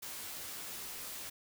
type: noise with comb filter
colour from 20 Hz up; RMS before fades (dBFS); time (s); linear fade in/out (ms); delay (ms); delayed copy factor
white; -44; 0.02-1.3; 10; 15; -0.6
effects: none